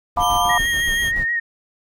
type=noise with tremolo; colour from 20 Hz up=brown; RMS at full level=-28 dBFS; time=0.16-1.25 s; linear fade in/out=10 ms; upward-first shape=square; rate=7 Hz; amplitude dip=60%
type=chord; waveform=sine; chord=B half-diminished seventh; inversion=second; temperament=just; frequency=711.2 / 889 / 987.8 / 1185.3 Hz; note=F5 / A5 / B5 / D6; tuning=+31 / +18 / 0 / +16 cents; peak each=-20 / -25 / -20 / -21 dBFS; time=0.17-0.58 s; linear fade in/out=2 ms
type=tone with pitch glide; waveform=sawtooth; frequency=3136 to 3235 Hz; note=G7 to G#7; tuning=0 to -46 cents; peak=-21 dBFS; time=0.19-1.12 s; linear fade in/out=50 ms; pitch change=+54 cents; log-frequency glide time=0.4-0.51 s
type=tone with vibrato; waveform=sine; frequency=1864.7 Hz; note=A#6; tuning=in tune; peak=-18 dBFS; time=0.49-1.4 s; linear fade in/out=10 ms; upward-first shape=sine; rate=6.3 Hz; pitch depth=34 cents each way
effects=none